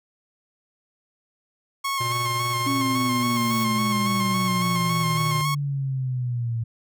sawtooth tone with vibrato, 1082 Hz, C#6, 42 cents flat, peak -20 dBFS, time 1.84-5.55 s, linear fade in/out 10 ms, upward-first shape square, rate 3.6 Hz, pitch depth 28 cents each way
square tone with tremolo, 119.5 Hz, A#2, 43 cents sharp, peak -27 dBFS, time 2-5.42 s, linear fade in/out 10 ms, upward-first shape triangle, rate 20 Hz, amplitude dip 50%
blue noise with exponential growth, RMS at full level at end -35 dBFS, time 2.35-3.64 s, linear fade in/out 5 ms, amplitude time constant 280 ms
sine exponential sweep, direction down, 278.2 to 113.4 Hz, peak -23 dBFS, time 2.66-6.64 s, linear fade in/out 10 ms
effects none

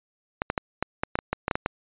clicks, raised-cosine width 0.5 ms, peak -9 dBFS, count 12, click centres 0.419 / 0.501 / 0.578 / 0.826 / 1.035 / 1.155 / 1.189 / 1.33 / 1.481 / 1.512 / 1.555 / 1.661 s, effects resampled to 8000 Hz

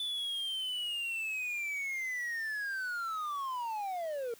triangle linear sweep, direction down, 3500 to 451.7 Hz, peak -32 dBFS, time 0-4.34 s, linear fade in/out 2 ms, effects white hiss -58 dBFS RMS until 4.39 s

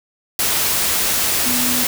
sine tone in noise, 246.9 Hz, B3, in tune, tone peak -23 dBFS, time 1.46-1.84 s, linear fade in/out 2 ms, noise white, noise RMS -18 dBFS, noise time 0.39-1.87 s, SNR -8 dB, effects none

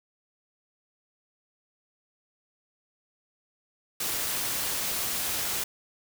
white noise, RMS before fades -30 dBFS, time 4-5.64 s, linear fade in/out 5 ms, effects none

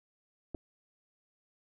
clicks, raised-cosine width 2 ms, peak -27 dBFS, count 2, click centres 0.546 / 0.549 s, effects none

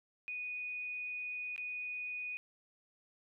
sine tone with dropouts, 2477 Hz, D#7, 8 cents flat, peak -38 dBFS, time 0.28-2.37 s, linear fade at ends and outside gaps 0 ms, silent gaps 1.562-1.579 s, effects none

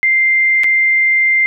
sine tone with dropouts, 2093 Hz, C7, in tune, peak -9 dBFS, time 0.03-1.46 s, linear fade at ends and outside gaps 0 ms, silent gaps 0.635-0.642 s, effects none

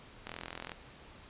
click train, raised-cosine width 0.3 ms, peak -24 dBFS, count 20, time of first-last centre 0.27-0.718 s, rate 42.4 Hz, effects pink hiss -54 dBFS RMS until 1.29 s + resampled to 8000 Hz

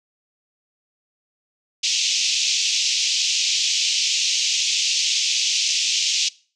white band-pass noise, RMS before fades -21 dBFS, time 1.83-6.29 s, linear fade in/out 10 ms, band 2500 to 6600 Hz, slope 48 dB/octave, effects noise-tail reverb RT60 0.4 s tail -22 dB re dry

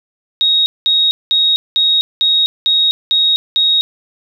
sine tone bursts, 3765 Hz, A#7, 16 cents sharp, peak -9 dBFS, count 8, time 0.41-3.81 s, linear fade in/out 0 ms, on 250 ms, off 200 ms, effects 8-bit

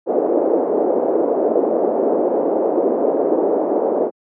pink band-pass noise, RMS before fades -17 dBFS, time 0.06-4.11 s, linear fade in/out 50 ms, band 330 to 600 Hz, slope 24 dB/octave, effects high-pass 200 Hz 12 dB/octave

